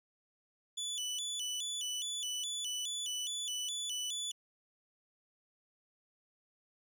25% pulse tone with vibrato, 3210 Hz, G7, 40 cents sharp, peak -32 dBFS, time 0.77-4.32 s, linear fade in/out 10 ms, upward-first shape square, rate 2.4 Hz, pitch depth 130 cents each way, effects none

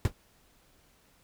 brown noise with exponential decay, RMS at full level -19 dBFS, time 0.05-0.13 s, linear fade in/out 1 ms, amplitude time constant 16 ms, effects pink hiss -64 dBFS RMS until 1.23 s

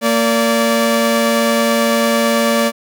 sawtooth tone pair together, 229.7 / 578.8 Hz, A#3 / D5, -25 / -25 cents, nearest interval octave + major third, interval 1600 cents, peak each -11 dBFS, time 0.01-2.72 s, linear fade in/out 50 ms, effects none

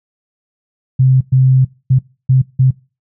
sine tone bursts at uneven times, 130.6 Hz, C3, 3 cents flat, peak -6 dBFS, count 5, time 0.99-1.21 / 1.32-1.65 / 1.9-1.99 / 2.29-2.42 / 2.59-2.71 s, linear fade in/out 10 ms, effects noise-tail reverb RT60 0.3 s tail -22 dB re dry

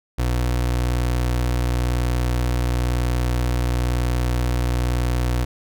30% pulse tone, 61 Hz, B1, 21 cents flat, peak -16 dBFS, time 0.18-5.45 s, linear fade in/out 10 ms, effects none

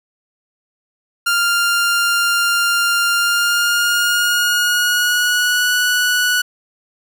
sawtooth tone with pitch glide, 1396.9 to 1474 Hz, F6 to F#6, 0 to -7 cents, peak -10 dBFS, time 1.26-6.42 s, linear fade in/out 10 ms, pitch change +93 cents, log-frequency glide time 3.15-5.72 s, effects none

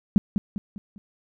sine tone with echo, 201.8 Hz, G#3, 49 cents flat, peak -11 dBFS, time 0.16-0.18 s, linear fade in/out 0 ms, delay 200 ms, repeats 4, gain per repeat -7 dB, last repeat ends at 0.98 s, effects none

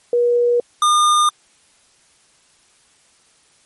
sine / square tone pair in turn, 480.9 / 1211.8 Hz, B4 / D#6, -46 / -46 cents, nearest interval octave + major third, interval 1600 cents, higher second, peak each -12 dBFS, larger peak neither, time 0.13-0.6 / 0.82-1.29 s, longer neither, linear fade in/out 2 ms, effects white hiss -55 dBFS RMS until 3.65 s + MP3 48 kbps

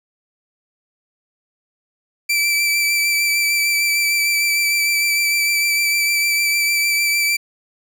sawtooth tone with vibrato, 2329 Hz, D7, 15 cents flat, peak -12 dBFS, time 2.29-7.37 s, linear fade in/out 10 ms, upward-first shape triangle, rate 6.6 Hz, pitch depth 22 cents each way, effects none

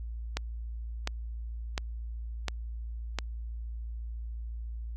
click train, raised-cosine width 0.2 ms, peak -13 dBFS, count 5, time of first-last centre 0.37-3.187 s, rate 1.42 Hz, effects added 57 Hz sine -35 dBFS peak until 4.96 s + AAC 64 kbps

